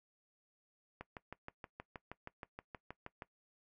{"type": "click train", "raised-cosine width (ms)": 0.5, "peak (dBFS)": -30, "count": 15, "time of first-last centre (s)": [1.01, 3.222], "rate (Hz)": 6.33, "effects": ["noise-tail reverb RT60 0.1 s tail -19 dB re dry"]}